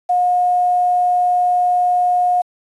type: tone with quantisation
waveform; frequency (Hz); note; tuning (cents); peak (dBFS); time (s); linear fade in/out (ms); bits
sine; 718; F5; +48; -12; 0.09-2.42; 10; 7
effects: resampled to 24000 Hz